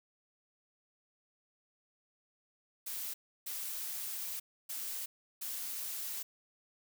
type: noise bursts at uneven times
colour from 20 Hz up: blue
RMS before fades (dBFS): -40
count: 4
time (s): 2.86-3.14 / 3.46-4.4 / 4.69-5.06 / 5.41-6.23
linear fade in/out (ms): 10
effects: none